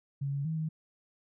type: tone with pitch steps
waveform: sine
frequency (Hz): 139.3 / 140.6 / 159.9 / 157.6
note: C#3 / C#3 / D#3 / D#3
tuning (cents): +9 / +25 / +48 / +23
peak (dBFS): -30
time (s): 0.21-0.69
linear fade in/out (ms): 10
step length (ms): 120
effects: none